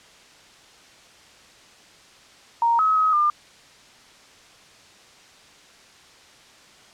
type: tone with pitch steps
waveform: sine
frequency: 932 / 1279 / 1270 / 1200 Hz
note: A#5 / D#6 / D#6 / D6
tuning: -1 / +47 / +35 / +37 cents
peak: -16 dBFS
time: 2.62-3.3 s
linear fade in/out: 2 ms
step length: 170 ms
effects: white hiss -50 dBFS RMS until 6.93 s + low-pass 6000 Hz 12 dB/octave